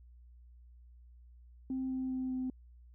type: tone with pitch steps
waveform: sine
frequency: 261.6 / 260.1 / 258.6 / 257.1 Hz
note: C4 / C4 / C4 / C4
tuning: 0 / -10 / -20 / -30 cents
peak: -32 dBFS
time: 1.7-2.5 s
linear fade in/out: 2 ms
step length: 200 ms
effects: tanh soft clip ceiling -29 dBFS + added 60 Hz sine -54 dBFS peak until 2.94 s